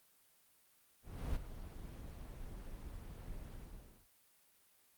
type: noise with ADSR envelope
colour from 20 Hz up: brown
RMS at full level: -37 dBFS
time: 1.02-4.08 s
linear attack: 340 ms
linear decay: 11 ms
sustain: -11 dB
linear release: 530 ms
effects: white hiss -70 dBFS RMS until 4.97 s + Opus 32 kbps

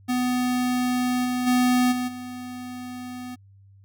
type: tone with level steps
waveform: square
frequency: 249.5 Hz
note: B3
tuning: 18 cents sharp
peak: -22 / -24 / -18 / -25 / -34 dBFS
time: 0.08-3.36 s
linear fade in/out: 20 ms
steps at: 1.24 / 1.46 / 1.91 / 2.07 s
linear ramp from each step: 20 ms
effects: added 98 Hz sine -49 dBFS peak until 3.84 s

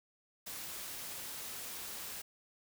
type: noise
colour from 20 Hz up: white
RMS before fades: -44 dBFS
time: 0.46-2.22 s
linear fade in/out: 10 ms
effects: none

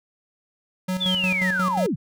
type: tone with tremolo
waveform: square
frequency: 185 Hz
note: F#3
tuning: in tune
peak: -23 dBFS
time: 0.88-1.87 s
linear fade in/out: 10 ms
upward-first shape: square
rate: 5.6 Hz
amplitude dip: 60%
type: linear sweep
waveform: sine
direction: down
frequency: 3571 to 99.1 Hz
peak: -21 dBFS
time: 1-1.96 s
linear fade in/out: 20 ms
effects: none

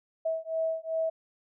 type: beating tone pair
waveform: sine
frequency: 646 / 648.6 Hz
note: E5 / E5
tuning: -35 / -28 cents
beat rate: 2.6 Hz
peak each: -31 dBFS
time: 0.25-1.1 s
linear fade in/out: 10 ms
effects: none

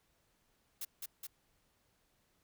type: noise with echo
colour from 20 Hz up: blue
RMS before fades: -41 dBFS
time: 0.81-0.85 s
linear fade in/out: 5 ms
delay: 210 ms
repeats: 2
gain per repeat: -2 dB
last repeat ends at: 1.27 s
effects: pink hiss -75 dBFS RMS until 2.43 s

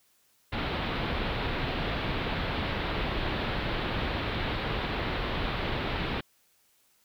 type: low-pass noise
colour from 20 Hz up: pink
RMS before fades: -31 dBFS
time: 0.52-6.21 s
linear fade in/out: 10 ms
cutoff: 4000 Hz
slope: 48 dB/octave
effects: white hiss -67 dBFS RMS until 7.04 s

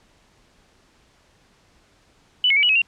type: tone with pitch steps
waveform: sine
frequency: 2979 / 2178 / 2291 / 2932 / 2558 / 2760 Hz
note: F#7 / C#7 / D7 / F#7 / D#7 / F7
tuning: +11 / -31 / -44 / -16 / +47 / -21 cents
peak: -14 dBFS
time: 2.44-2.818 s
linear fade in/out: 2 ms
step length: 63 ms
effects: pink hiss -58 dBFS RMS until 2.87 s + low-pass 7000 Hz 12 dB/octave

